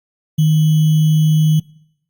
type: tone with sample-and-hold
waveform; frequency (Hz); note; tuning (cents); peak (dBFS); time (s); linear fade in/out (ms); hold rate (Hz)
sine; 155.56; D#3; 0; -9; 0.38-1.6; 10; 3150
effects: noise-tail reverb RT60 0.8 s tail -24 dB re dry + Opus 48 kbps